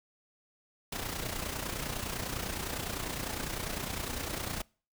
pink noise with amplitude modulation, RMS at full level -34 dBFS, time 0.92-4.62 s, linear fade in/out 5 ms, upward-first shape sine, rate 29.9 Hz, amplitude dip 60%, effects noise-tail reverb RT60 0.4 s tail -25 dB re dry

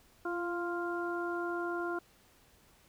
harmonic tone with a mistuned harmonic, 349.2 Hz, F4, in tune, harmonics 1 / 2 / 3 / 4, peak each -35 / -41 / -42 / -39 dBFS, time 0.25-1.99 s, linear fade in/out 5 ms, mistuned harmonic 1, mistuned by -22 cents, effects pink hiss -64 dBFS RMS until 2.88 s

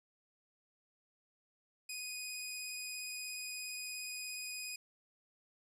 15% pulse tone with vibrato, 2489 Hz, D#7, in tune, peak -34 dBFS, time 1.89-4.76 s, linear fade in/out 5 ms, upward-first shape triangle, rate 17 Hz, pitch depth 15 cents each way, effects none

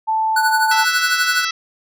sine tone, 880 Hz, A5, in tune, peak -15 dBFS, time 0.07-0.85 s, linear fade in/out 20 ms
square tone with tremolo, 1480 Hz, F#6, in tune, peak -14 dBFS, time 0.36-1.45 s, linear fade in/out 5 ms, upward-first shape triangle, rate 12 Hz, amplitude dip 80%
harmonic tone, 659.3 Hz, E5, in tune, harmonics 2 / 3 / 4 / 5 / 6 / 7 / 8 / 9, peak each -24 / -26 / -27 / -28 / -29 / -29 / -30 / -31 dBFS, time 0.71-1.51 s, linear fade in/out 5 ms
effects none

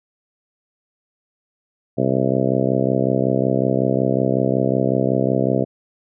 harmonic tone, 65.41 Hz, C2, in tune, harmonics 2 / 3 / 4 / 5 / 6 / 7 / 8 / 9 / 10, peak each -23 / -23 / -23 / -26 / -24 / -26 / -25 / -26 / -26 dBFS, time 1.97-5.65 s, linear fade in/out 20 ms, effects none

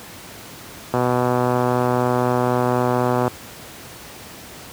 click train, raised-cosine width 1 ms, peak -5 dBFS, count 291, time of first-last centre 0.94-3.279 s, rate 124 Hz, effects pink hiss -38 dBFS RMS until 4.72 s + high-pass 80 Hz 12 dB/octave

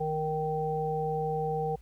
harmonic tone, 155.56 Hz, D#3, in tune, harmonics 1 / 3 / 5, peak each -34 / -31 / -32 dBFS, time 0-1.76 s, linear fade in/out 10 ms, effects added 58 Hz sine -49 dBFS peak until 1.81 s + pink hiss -66 dBFS RMS until 1.81 s

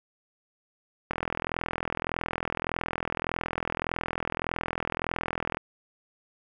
click train, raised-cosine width 0.5 ms, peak -13 dBFS, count 187, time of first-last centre 1.11-5.57 s, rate 41.7 Hz, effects none

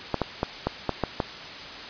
clicks, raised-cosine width 1 ms, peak -9 dBFS, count 7, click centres 0.143 / 0.217 / 0.431 / 0.67 / 0.893 / 1.037 / 1.202 s, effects white hiss -38 dBFS RMS until 1.89 s + resampled to 11025 Hz

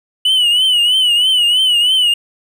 triangle tone with vibrato, 2960 Hz, F#7, in tune, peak -8 dBFS, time 0.25-2.14 s, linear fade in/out 5 ms, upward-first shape triangle, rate 3.1 Hz, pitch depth 100 cents each way, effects none

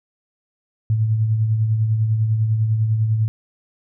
sine tone with tremolo, 110 Hz, A2, in tune, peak -13 dBFS, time 0.9-3.28 s, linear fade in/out 0 ms, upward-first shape triangle, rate 10 Hz, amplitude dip 50%, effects none

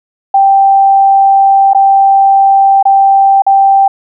sine tone with dropouts, 784 Hz, G5, in tune, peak -3 dBFS, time 0.34-3.88 s, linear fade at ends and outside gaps 5 ms, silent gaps 1.734-1.747 / 2.828-2.853 / 3.421-3.465 s, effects none

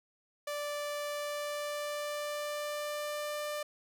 sawtooth tone with pitch glide, 586 to 594.5 Hz, D5 to D5, -4 to +21 cents, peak -31 dBFS, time 0.47-3.63 s, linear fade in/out 5 ms, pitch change +25 cents, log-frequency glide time 1.1-3.46 s, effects none

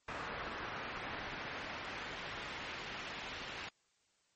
brown noise with band-pass filter sweep, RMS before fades -44 dBFS, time 0.08-3.69 s, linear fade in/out 5 ms, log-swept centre 1600 to 2800 Hz, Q 0.98, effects white hiss -75 dBFS RMS until 4.35 s + MP3 32 kbps

